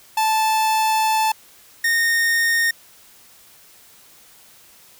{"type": "tone pair in turn", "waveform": "45% pulse", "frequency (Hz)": [876, 1842.3], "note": ["A5", "A#6"], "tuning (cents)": [-8, -21], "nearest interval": "octave + minor second", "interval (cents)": 1287, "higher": "second", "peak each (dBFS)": -16, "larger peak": "neither", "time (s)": [[0.17, 1.32], [1.84, 2.71]], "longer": "first", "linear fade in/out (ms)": 5, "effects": ["white hiss -49 dBFS RMS until 4.99 s"]}